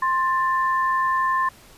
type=tone pair together; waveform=sine; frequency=1051.9 / 1769 Hz; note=C6 / A6; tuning=+9 / +9 cents; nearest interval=major sixth; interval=900 cents; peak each=-19 / -26 dBFS; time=0.02-1.49 s; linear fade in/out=5 ms; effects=pink hiss -49 dBFS RMS until 1.77 s + resampled to 32000 Hz